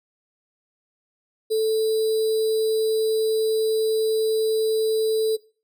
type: tone with sample-and-hold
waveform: sine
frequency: 440 Hz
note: A4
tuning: in tune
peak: -18 dBFS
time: 1.5-5.37 s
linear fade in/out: 20 ms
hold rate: 4410 Hz
effects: noise-tail reverb RT60 0.4 s tail -21 dB re dry